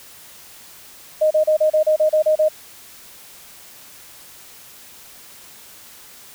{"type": "tone bursts", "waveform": "sine", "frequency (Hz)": 619, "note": "D#5", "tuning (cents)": -9, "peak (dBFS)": -12, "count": 10, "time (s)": [1.21, 2.487], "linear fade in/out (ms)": 10, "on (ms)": 98, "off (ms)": 33, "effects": ["white hiss -43 dBFS RMS until 6.34 s"]}